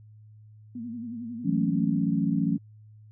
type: tone with vibrato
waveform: sine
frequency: 234.7 Hz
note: A#3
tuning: 12 cents sharp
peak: -33 dBFS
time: 0.75-1.99 s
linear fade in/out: 5 ms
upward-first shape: sine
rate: 11 Hz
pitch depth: 92 cents each way
type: chord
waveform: sine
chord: F# minor seventh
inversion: third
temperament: equal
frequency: 164.81 / 185 / 220 / 277.2 Hz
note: E3 / F#3 / A3 / C#4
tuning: 0 / 0 / 0 / 0 cents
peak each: -28 dBFS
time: 1.44-2.58 s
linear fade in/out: 20 ms
effects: added 107 Hz sine -48 dBFS peak until 3.11 s